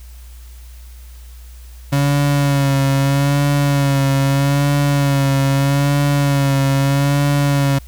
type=tone with vibrato; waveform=35% pulse; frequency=140 Hz; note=C#3; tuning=18 cents sharp; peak=-11 dBFS; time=1.92-7.79 s; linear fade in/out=10 ms; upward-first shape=sine; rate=0.79 Hz; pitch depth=41 cents each way; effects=added 60 Hz sine -34 dBFS peak until 7.87 s + white hiss -48 dBFS RMS until 7.87 s